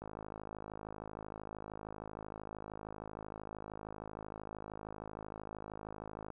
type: click train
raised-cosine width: 1 ms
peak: -30 dBFS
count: 334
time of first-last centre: 0.02-6.303 s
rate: 53 Hz
effects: none